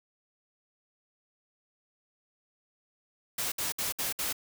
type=noise bursts; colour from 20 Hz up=white; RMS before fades=-32 dBFS; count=5; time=3.38-4.328 s; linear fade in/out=5 ms; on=140 ms; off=62 ms; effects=none